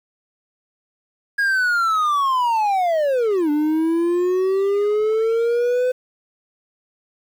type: linear two-way sweep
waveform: triangle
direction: down then up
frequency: 1650 to 292.8 to 508 Hz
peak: -14 dBFS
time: 1.38-5.92 s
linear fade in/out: 10 ms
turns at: 3.5 s
effects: 8-bit